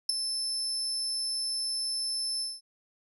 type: tone with ADSR envelope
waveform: 35% pulse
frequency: 5274 Hz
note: E8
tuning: in tune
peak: -17 dBFS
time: 0.09-2.61 s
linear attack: 5 ms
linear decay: 9 ms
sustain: -10 dB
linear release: 200 ms
effects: none